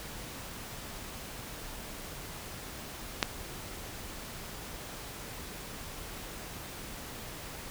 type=click; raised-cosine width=0.2 ms; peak=-7 dBFS; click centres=3.228 s; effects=pink hiss -43 dBFS RMS until 7.7 s